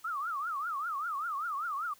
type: tone with vibrato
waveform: sine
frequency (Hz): 1244.5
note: D#6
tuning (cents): 0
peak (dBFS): -32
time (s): 0.04-1.94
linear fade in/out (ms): 10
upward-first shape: triangle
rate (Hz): 5.1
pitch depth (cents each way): 260
effects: white hiss -61 dBFS RMS until 1.99 s